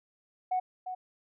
sine tone with echo, 739 Hz, F#5, 2 cents flat, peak -25 dBFS, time 0.51-0.6 s, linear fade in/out 10 ms, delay 350 ms, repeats 1, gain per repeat -9 dB, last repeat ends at 0.95 s, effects tanh soft clip ceiling -22 dBFS

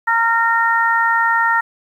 harmonic tone, 460 Hz, A#4, 23 cents flat, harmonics 2 / 3 / 4, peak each -17 / -17 / -17 dBFS, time 0.07-1.61 s, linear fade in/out 10 ms, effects 8-bit

